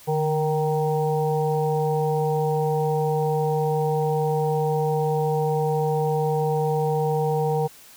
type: harmonic tone with a mistuned harmonic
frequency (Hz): 155.56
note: D#3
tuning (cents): 0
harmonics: 1 / 3 / 5 / 6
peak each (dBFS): -24 / -23 / -27 / -33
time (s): 0.07-7.68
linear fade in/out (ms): 20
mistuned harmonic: 1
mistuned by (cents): -53
effects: white hiss -48 dBFS RMS until 7.96 s